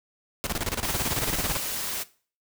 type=noise with tremolo; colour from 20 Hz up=pink; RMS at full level=-27 dBFS; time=0.44-1.57 s; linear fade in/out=0 ms; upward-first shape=square; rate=18 Hz; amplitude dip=80%
type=noise; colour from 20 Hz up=white; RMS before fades=-31 dBFS; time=0.83-2.04 s; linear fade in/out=20 ms
effects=noise-tail reverb RT60 0.4 s tail -18 dB re dry